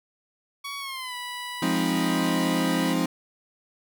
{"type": "tone with pitch glide", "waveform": "15% pulse", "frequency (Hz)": [1123, 983.3], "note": ["C#6", "B5"], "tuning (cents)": [22, -8], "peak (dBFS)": -26, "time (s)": [0.64, 2.94], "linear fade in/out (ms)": 10, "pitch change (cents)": -230, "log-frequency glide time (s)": [0.79, 1.15]}
{"type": "chord", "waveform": "40% pulse", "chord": "F minor seventh", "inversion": "none", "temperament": "equal", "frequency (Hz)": [174.61, 207.7, 261.6, 311.1], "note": ["F3", "Ab3", "C4", "Eb4"], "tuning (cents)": [0, 0, 0, 0], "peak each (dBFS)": [-27, -30, -26, -27], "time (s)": [1.62, 3.06], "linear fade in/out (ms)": 5}
{"effects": []}